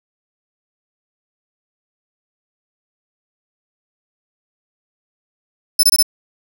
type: tone bursts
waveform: 20% pulse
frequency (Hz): 5274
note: E8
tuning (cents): 0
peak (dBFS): -3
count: 4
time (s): 5.79-6.027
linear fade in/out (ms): 5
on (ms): 42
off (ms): 23
effects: none